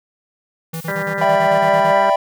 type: tone bursts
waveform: square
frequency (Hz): 163.3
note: E3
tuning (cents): -16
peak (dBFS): -25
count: 11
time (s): 0.73-1.919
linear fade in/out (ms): 10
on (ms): 79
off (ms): 32
type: noise with exponential decay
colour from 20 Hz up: blue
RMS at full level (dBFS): -33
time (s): 0.74-1.76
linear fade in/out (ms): 0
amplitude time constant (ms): 220
type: harmonic tone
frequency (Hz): 197.4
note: G3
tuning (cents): +12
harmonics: 1 / 2 / 3 / 4 / 5 / 6 / 7 / 8 / 9 / 10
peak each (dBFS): -30 / -29 / -25 / -35 / -30 / -37 / -30 / -28 / -35 / -27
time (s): 0.88-2.1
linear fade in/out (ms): 2
type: chord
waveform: triangle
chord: E minor seventh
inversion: third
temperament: equal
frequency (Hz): 587.3 / 659.3 / 784 / 987.8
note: D5 / E5 / G5 / B5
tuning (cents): 0 / 0 / 0 / 0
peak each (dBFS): -16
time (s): 1.21-2.16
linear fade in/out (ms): 5
effects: none